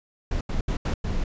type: noise bursts at uneven times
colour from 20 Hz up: brown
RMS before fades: -25 dBFS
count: 5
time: 0.31-0.41 / 0.49-0.61 / 0.68-0.77 / 0.85-0.94 / 1.04-1.24 s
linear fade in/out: 5 ms
effects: resampled to 16000 Hz